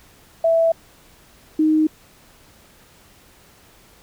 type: tone pair in turn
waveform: sine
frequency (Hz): 659.3 / 311.1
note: E5 / D#4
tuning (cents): 0 / 0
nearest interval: octave + minor second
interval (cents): 1300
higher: first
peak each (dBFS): -13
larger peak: neither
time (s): 0.44-0.72 / 1.59-1.87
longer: neither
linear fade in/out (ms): 5
effects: pink hiss -51 dBFS RMS until 4.02 s